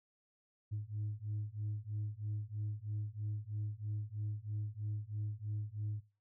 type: beating tone pair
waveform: sine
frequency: 103.83 / 106.93 Hz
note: G#2 / A2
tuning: 0 / -49 cents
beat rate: 3.1 Hz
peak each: -40 / -39 dBFS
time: 0.71-6.01 s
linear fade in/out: 20 ms
effects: noise-tail reverb RT60 0.3 s tail -18 dB re dry + tanh soft clip ceiling -33 dBFS